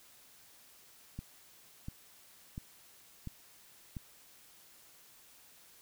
click train, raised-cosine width 5 ms, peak -28 dBFS, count 5, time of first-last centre 1.19-3.968 s, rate 1.44 Hz, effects white hiss -60 dBFS RMS until 5.81 s

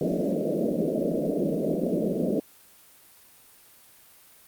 pink band-pass noise, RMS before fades -26 dBFS, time 0.01-2.4 s, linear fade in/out 2 ms, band 160 to 640 Hz, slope 96 dB/octave, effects white hiss -54 dBFS RMS until 4.47 s + Opus 32 kbps

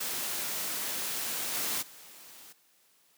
white noise with level steps, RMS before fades -34 / -32 / -51 dBFS, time 0-2.53 s, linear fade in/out 10 ms, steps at 1.53 / 1.81 s, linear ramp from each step 20 ms, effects white hiss -66 dBFS RMS until 3.17 s + high-pass 150 Hz 12 dB/octave

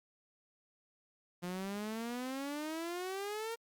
sawtooth exponential sweep, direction up, 174.61 to 466.2 Hz, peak -34 dBFS, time 1.42-3.56 s, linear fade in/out 20 ms, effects Opus 48 kbps

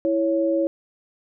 sine tone pair together, 329.6 / 554.4 Hz, E4 / C#5, 0 / 0 cents, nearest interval major sixth, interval 900 cents, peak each -21 dBFS, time 0.05-0.67 s, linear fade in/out 0 ms, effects none

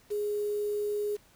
sine tone with quantisation, 415.3 Hz, G#4, in tune, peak -28 dBFS, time 0.1-1.17 s, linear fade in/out 20 ms, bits 8, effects pink hiss -61 dBFS RMS until 1.35 s

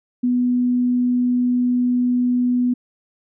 sine tone, 246.9 Hz, B3, in tune, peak -15 dBFS, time 0.23-2.74 s, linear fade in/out 10 ms, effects none

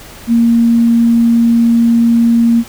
sine tone, 232.7 Hz, A#3, 3 cents flat, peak -6 dBFS, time 0.27-2.64 s, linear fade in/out 50 ms, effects pink hiss -34 dBFS RMS until 2.68 s

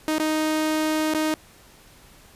sawtooth tone with dropouts, 311.1 Hz, D#4, in tune, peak -17 dBFS, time 0.08-1.34 s, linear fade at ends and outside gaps 0 ms, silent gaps 0.183-0.198 / 1.137-1.147 s, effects pink hiss -51 dBFS RMS until 2.35 s + resampled to 32000 Hz

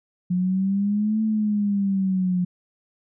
sine exponential two-way sweep, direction up then down, 178 to 220 to 178 Hz, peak -19 dBFS, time 0.3-2.45 s, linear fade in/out 10 ms, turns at 1.22 s, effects none

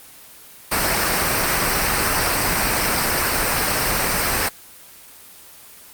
pink noise with comb filter, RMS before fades -19 dBFS, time 0.71-4.49 s, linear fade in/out 10 ms, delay 0.29 ms, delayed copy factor -0.55, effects white hiss -43 dBFS RMS until 5.93 s + Opus 24 kbps

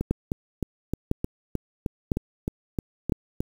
two click trains, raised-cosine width 3 ms, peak -9 / -13 dBFS, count 4 / 12, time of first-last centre 0.11-3.122 / 0.01-3.405 s, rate 0.996 / 3.24 Hz, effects 7-bit

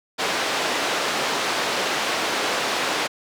pink band-pass noise, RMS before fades -24 dBFS, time 0.18-3.08 s, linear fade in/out 20 ms, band 430 to 5200 Hz, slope 12 dB/octave, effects none

